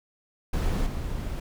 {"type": "noise with level steps", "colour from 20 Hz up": "brown", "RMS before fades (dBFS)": [-25, -31], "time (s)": [0.53, 1.4], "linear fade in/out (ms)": 5, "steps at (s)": 0.86, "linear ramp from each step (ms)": 10, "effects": []}